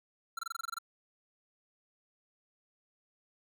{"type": "tone bursts", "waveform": "square", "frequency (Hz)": 1355, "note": "E6", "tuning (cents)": 47, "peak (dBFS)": -35, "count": 10, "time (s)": [0.37, 0.786], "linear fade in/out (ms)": 5, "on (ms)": 20, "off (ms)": 24, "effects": []}